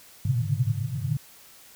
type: band-pass noise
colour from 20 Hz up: white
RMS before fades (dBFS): -26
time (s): 0.25-1.17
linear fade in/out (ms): 5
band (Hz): 100 to 150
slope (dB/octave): 96
effects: white hiss -51 dBFS RMS until 1.75 s